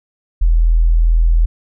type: tone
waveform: sine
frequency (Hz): 41.2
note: E1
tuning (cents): 0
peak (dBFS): -8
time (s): 0.41-1.46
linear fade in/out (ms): 10
effects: none